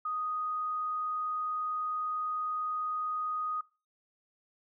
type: tone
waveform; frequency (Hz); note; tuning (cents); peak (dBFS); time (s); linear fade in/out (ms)
sine; 1244.5; D#6; 0; -31; 0.05-3.61; 5
effects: noise-tail reverb RT60 0.3 s tail -21 dB re dry